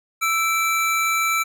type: tone pair together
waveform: square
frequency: 1323.2 / 2326 Hz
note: E6 / D7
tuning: +6 / -17 cents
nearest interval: minor seventh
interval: 977 cents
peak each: -22 dBFS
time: 0.21-1.44 s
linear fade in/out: 20 ms
effects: none